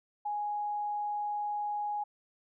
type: tone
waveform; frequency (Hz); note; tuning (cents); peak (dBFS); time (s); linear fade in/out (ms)
sine; 830.6; G#5; 0; -31; 0.25-2.04; 10
effects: none